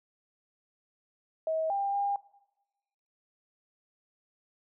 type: tone with pitch steps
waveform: sine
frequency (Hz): 639 / 796 / 804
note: D#5 / G5 / G5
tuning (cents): +46 / +26 / +44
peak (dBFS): -27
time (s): 1.47-2.16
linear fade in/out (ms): 2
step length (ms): 230
effects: noise-tail reverb RT60 1.0 s tail -20 dB re dry